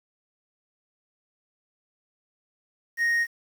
triangle tone with quantisation, 1864.7 Hz, A#6, in tune, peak -19 dBFS, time 2.97-3.27 s, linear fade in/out 50 ms, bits 8, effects none

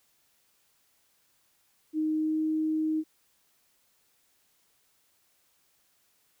sine tone with pitch glide, 311.1 to 313.1 Hz, D#4 to D#4, 0 to +11 cents, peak -25 dBFS, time 1.93-3.04 s, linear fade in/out 50 ms, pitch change +11 cents, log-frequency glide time 2.17-2.39 s, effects white hiss -69 dBFS RMS until 6.4 s

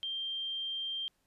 sine tone, 3170 Hz, G7, 19 cents sharp, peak -34 dBFS, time 0.03-1.08 s, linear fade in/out 0 ms, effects pink hiss -75 dBFS RMS until 1.26 s + resampled to 32000 Hz

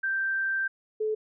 sine tone pair in turn, 1568 / 431.9 Hz, G6 / A4, 0 / -32 cents, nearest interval octave + minor seventh, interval 2232 cents, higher first, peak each -25 dBFS, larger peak neither, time 0.03-0.68 / 1-1.15 s, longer first, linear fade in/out 10 ms, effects none

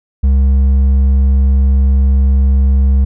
sine tone with hard clipping, 67.5 Hz, C#2, 45 cents flat, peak -8 dBFS, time 0.23-3.05 s, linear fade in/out 10 ms, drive 4 dB, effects none

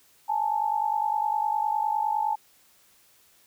sine tone pair together, 838 / 887.8 Hz, G#5 / A5, +15 / +15 cents, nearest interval minor second, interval 100 cents, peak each -26 dBFS, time 0.28-2.36 s, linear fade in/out 20 ms, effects white hiss -60 dBFS RMS until 3.46 s

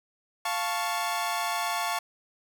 sawtooth chord, F augmented, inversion none, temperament equal, 698.5 / 880 / 1108.7 Hz, F5 / A5 / C#6, 0 / 0 / 0 cents, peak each -28 dBFS, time 0.45-1.99 s, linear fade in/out 5 ms, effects none

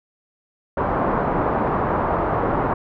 white low-pass noise, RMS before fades -21 dBFS, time 0.77-2.74 s, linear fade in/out 5 ms, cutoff 1100 Hz, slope 24 dB/octave, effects none

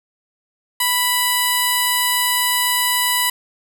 5% pulse tone with notch filter, 987.8 Hz, B5, in tune, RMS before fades -18 dBFS, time 0.8-3.3 s, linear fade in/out 5 ms, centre 6100 Hz, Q 1.2, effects none

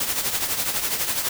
white noise with tremolo, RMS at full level -22 dBFS, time 0-1.29 s, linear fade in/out 5 ms, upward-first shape triangle, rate 12 Hz, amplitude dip 65%, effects none

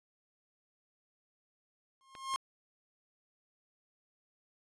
45% pulse tone with exponential growth, 1069 Hz, C6, 37 cents sharp, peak -29 dBFS, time 2.01-2.36 s, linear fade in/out 0 ms, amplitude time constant 76 ms
clicks, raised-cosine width 0.3 ms, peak -32 dBFS, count 2, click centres 2.152 / 2.339 s
effects resampled to 24000 Hz

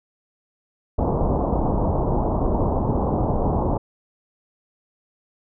pink low-pass noise, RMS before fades -21 dBFS, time 0.98-3.78 s, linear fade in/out 10 ms, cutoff 990 Hz, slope 48 dB/octave, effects none

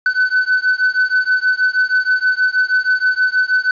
triangle beating tone pair, 1504 / 1510.3 Hz, F#6 / F#6, +28 / +35 cents, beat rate 6.3 Hz, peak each -14 dBFS, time 0.06-3.71 s, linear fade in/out 2 ms, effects resampled to 11025 Hz + 8-bit

